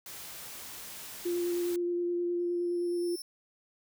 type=noise; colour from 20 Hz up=white; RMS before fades=-44 dBFS; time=0.06-1.76 s; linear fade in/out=2 ms
type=tone with vibrato; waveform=sine; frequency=349.2 Hz; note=F4; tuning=in tune; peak=-28 dBFS; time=1.25-3.16 s; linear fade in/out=10 ms; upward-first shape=square; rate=9.6 Hz; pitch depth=9 cents each way
type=tone with exponential growth; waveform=20% pulse; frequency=5360 Hz; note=E8; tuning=28 cents sharp; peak=-33 dBFS; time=2.39-3.22 s; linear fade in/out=2 ms; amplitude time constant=180 ms
effects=none